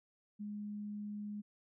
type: tone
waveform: sine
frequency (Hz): 207.7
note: G#3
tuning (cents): 0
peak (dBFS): -40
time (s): 0.39-1.42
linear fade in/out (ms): 20
effects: none